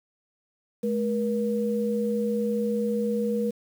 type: tone pair together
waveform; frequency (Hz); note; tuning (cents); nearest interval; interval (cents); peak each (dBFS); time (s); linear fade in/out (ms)
sine; 213 / 478.2; G#3 / A#4; +44 / +44; octave + major second; 1400; -26; 0.83-3.51; 10
effects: 8-bit

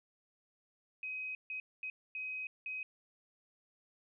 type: tone bursts at uneven times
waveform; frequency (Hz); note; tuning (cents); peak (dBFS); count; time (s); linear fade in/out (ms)
sine; 2525; D#7; +25; -38; 5; 1.03-1.35 / 1.5-1.6 / 1.83-1.9 / 2.15-2.47 / 2.66-2.83; 2
effects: none

